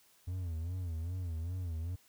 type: tone with vibrato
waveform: triangle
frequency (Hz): 86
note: F2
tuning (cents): -26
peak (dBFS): -33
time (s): 0.27-1.96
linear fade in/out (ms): 10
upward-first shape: sine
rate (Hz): 2.5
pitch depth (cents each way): 130
effects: white hiss -66 dBFS RMS until 2.08 s